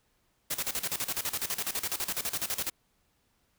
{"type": "noise with tremolo", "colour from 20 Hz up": "white", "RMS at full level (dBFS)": -31, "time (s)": [0.5, 2.7], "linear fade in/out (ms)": 10, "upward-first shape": "square", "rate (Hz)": 12, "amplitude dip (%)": 80, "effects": ["pink hiss -72 dBFS RMS until 3.58 s"]}